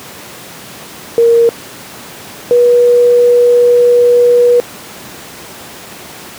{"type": "tone pair in turn", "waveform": "sine", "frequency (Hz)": [466.2, 484.4], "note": ["A#4", "B4"], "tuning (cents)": [0, -34], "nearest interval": "minor second", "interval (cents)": 66, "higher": "second", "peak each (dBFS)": -4, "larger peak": "neither", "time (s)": [[1.18, 1.49], [2.51, 4.6]], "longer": "second", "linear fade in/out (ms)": 0, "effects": ["pink hiss -30 dBFS RMS until 6.38 s", "high-pass 150 Hz 12 dB/octave"]}